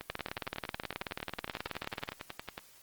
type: two click trains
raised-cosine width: 0.3 ms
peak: -18 / -22 dBFS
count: 38 / 29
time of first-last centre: 0.1-2.089 / 0.01-2.579 s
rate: 18.6 / 10.9 Hz
effects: white hiss -59 dBFS RMS until 2.82 s + Opus 24 kbps